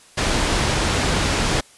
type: low-pass noise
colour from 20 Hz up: pink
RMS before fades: -20 dBFS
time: 0.17-1.61 s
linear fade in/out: 10 ms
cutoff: 7300 Hz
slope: 12 dB/octave
effects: white hiss -49 dBFS RMS until 1.77 s + resampled to 24000 Hz